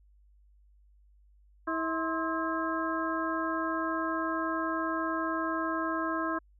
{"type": "harmonic tone with a mistuned harmonic", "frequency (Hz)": 323.6, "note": "E4", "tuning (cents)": -32, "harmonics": [1, 2, 3, 4, 5], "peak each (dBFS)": [-33, -37, -34, -36, -37], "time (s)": [1.67, 6.39], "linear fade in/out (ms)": 10, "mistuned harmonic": 3, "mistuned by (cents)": 140, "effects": ["added 50 Hz sine -58 dBFS peak until 6.59 s"]}